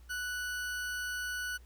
40% pulse tone, 1480 Hz, F#6, in tune, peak -34 dBFS, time 0.09-1.58 s, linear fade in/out 20 ms, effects added 60 Hz sine -52 dBFS peak until 1.65 s + pink hiss -66 dBFS RMS until 1.65 s

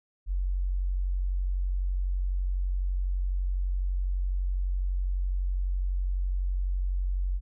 sine tone, 45.98 Hz, F#1, 10 cents flat, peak -25 dBFS, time 0.26-7.41 s, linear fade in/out 50 ms, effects none

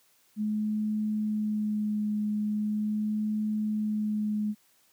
sine tone with vibrato, 212 Hz, G#3, 36 cents sharp, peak -26 dBFS, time 0.36-4.55 s, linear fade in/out 50 ms, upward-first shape sine, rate 0.4 Hz, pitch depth 13 cents each way, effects white hiss -65 dBFS RMS until 4.92 s + high-pass 80 Hz 12 dB/octave

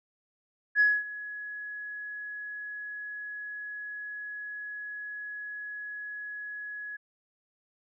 sine tone with ADSR envelope, 1683 Hz, G#6, 23 cents sharp, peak -17 dBFS, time 0.75-6.97 s, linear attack 53 ms, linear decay 230 ms, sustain -19 dB, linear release 13 ms, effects tanh soft clip ceiling -13 dBFS

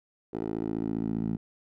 10% pulse tone with band-pass filter sweep, 55 Hz, A1, in tune, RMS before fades -31 dBFS, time 0.33-1.37 s, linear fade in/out 10 ms, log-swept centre 420 to 200 Hz, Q 2.1, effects none

